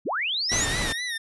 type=linear sweep; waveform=sine; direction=up; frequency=113 to 7320 Hz; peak=-24 dBFS; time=0.05-0.66 s; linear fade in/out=20 ms
type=tone with vibrato; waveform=25% pulse; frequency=1900 Hz; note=A#6; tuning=33 cents sharp; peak=-24 dBFS; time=0.49-1.18 s; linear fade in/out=10 ms; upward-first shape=sine; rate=4.1 Hz; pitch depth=90 cents each way
type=noise; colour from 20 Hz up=pink; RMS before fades=-28 dBFS; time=0.51-0.93 s; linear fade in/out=10 ms
effects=resampled to 24000 Hz